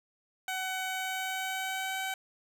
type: tone with pitch glide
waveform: 15% pulse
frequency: 752 to 763.4 Hz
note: F#5 to G5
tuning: +28 to -46 cents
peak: -26 dBFS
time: 0.48-2.14 s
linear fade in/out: 2 ms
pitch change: +26 cents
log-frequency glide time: 0.88-1.98 s
effects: none